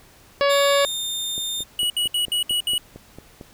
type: harmonic tone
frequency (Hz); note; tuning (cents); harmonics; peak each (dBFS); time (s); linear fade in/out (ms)
563; C#5; +27; 1 / 2 / 3 / 4 / 5 / 6 / 7 / 8 / 9; -17 / -23 / -27 / -29 / -31 / -33 / -34 / -35 / -36; 0.41-0.85; 0
type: tone with pitch glide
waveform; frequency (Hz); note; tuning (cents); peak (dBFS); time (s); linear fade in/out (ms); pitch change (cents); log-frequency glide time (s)
sawtooth; 3666 to 3628; A#7 to A#7; -30 to -48; -22; 0.49-1.64; 20; -18; 0.65-1.05
type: click train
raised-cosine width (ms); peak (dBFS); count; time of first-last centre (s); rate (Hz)
2; -24; 10; 1.38-3.412; 4.43
type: tone bursts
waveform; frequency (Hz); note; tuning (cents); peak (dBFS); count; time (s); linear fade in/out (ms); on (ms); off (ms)
square; 2921; F#7; -23; -20; 6; 1.79-2.78; 2; 110; 66
effects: pink hiss -51 dBFS RMS until 3.53 s